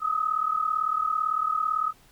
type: tone pair together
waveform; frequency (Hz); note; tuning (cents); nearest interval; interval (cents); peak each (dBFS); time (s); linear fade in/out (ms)
sine; 1244.5 / 1282.4; D#6 / E6; 0 / -48; minor second; 52; -26; 0-1.93; 50
effects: pink hiss -58 dBFS RMS until 2.11 s